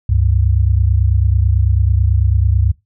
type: tone pair together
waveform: sine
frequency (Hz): 69.3 / 98.4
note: C#2 / G2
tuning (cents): 0 / +7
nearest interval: tritone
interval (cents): 607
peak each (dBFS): -13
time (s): 0.09-2.72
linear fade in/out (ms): 5
effects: noise-tail reverb RT60 0.2 s tail -21 dB re dry